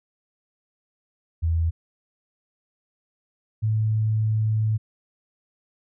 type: tone pair in turn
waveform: sine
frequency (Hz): 82.41 / 109.05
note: E2 / A2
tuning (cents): 0 / -15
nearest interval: perfect fourth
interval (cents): 485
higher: second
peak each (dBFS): -19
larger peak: neither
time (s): 1.42-1.71 / 3.62-4.78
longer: second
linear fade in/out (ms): 20
effects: none